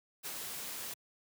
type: noise with ADSR envelope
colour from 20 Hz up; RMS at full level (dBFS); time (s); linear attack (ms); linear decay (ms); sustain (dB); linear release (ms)
white; -40; 0.23-0.94; 30; 52; -2; 6
effects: high-pass 100 Hz 12 dB/octave